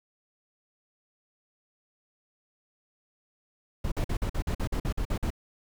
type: noise bursts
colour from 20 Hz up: brown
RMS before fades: -28 dBFS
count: 12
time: 3.84-5.304 s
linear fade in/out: 5 ms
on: 78 ms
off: 48 ms
effects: none